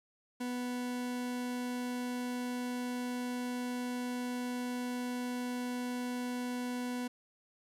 40% pulse tone, 246.9 Hz, B3, in tune, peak -34 dBFS, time 0.4-7.08 s, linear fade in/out 10 ms, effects resampled to 32000 Hz + 10-bit

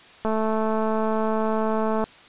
click train, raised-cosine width 1 ms, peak -12 dBFS, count 393, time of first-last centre 0.25-2.04 s, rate 219 Hz, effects white hiss -48 dBFS RMS until 2.28 s + resampled to 8000 Hz

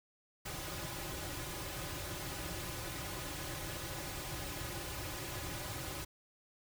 pink noise with comb filter, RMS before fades -42 dBFS, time 0.45-6.05 s, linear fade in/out 10 ms, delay 4.4 ms, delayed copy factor -0.8, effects none

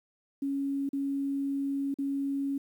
sine tone with dropouts, 277.2 Hz, C#4, in tune, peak -28 dBFS, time 0.42-2.58 s, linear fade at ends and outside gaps 5 ms, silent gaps 0.891-0.931 / 1.942-1.986 s, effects 10-bit

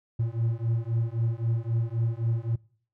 triangle beating tone pair, 113.3 / 117.1 Hz, A#2 / A#2, -49 / +8 cents, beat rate 3.8 Hz, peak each -26 dBFS, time 0.19-2.56 s, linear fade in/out 10 ms, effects noise-tail reverb RT60 0.5 s tail -23 dB re dry

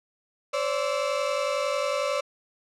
35% pulse tone cluster, 525 / 576 / 1322 Hz, C5 / D5 / E6, +6 / -34 / +5 cents, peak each -28 / -25 / -33 dBFS, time 0.53-2.21 s, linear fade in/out 10 ms, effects low-pass 7000 Hz 12 dB/octave

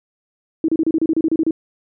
sine tone bursts, 321 Hz, E4, 46 cents flat, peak -13 dBFS, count 12, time 0.64-1.509 s, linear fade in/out 2 ms, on 44 ms, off 31 ms, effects none

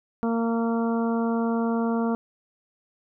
harmonic tone, 230 Hz, A#3, 23 cents flat, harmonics 1 / 2 / 3 / 4 / 5 / 6, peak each -23 / -29 / -33 / -35 / -37 / -39 dBFS, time 0.23-2.15 s, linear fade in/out 0 ms, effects none

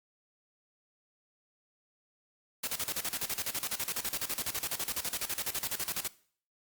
white noise with tremolo, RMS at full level -33 dBFS, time 2.63-6.08 s, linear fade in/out 10 ms, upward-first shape square, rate 12 Hz, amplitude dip 80%, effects noise-tail reverb RT60 0.5 s tail -19 dB re dry + Opus 48 kbps

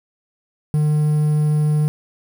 triangle tone with quantisation, 151.1 Hz, D3, 50 cents sharp, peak -12 dBFS, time 0.74-1.88 s, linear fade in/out 0 ms, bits 7, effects none

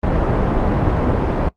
pink low-pass noise, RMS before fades -17 dBFS, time 0.03-1.49 s, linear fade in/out 5 ms, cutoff 920 Hz, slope 12 dB/octave, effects noise-tail reverb RT60 0.1 s tail -20 dB re dry + Opus 32 kbps

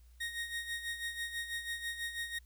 30% pulse tone with tremolo, 1864.7 Hz, A#6, in tune, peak -32 dBFS, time 0.2-2.39 s, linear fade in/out 10 ms, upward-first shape sine, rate 6.1 Hz, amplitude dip 65%, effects added 60 Hz sine -56 dBFS peak until 2.45 s + white hiss -72 dBFS RMS until 2.45 s

